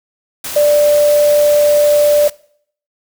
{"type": "tone in noise", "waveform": "sine", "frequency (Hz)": 589, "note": "D5", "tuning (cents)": 5, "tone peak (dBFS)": -7, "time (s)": [0.56, 2.28], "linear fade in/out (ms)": 5, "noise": "white", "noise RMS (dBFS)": -24, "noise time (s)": [0.44, 2.3], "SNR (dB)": 14, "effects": ["noise-tail reverb RT60 0.6 s tail -22 dB re dry"]}